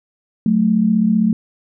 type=tone pair together; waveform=sine; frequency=185 / 220.5 Hz; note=F#3 / A3; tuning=0 / +4 cents; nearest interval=minor third; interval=304 cents; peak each=-17 / -13 dBFS; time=0.46-1.33 s; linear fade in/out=2 ms; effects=none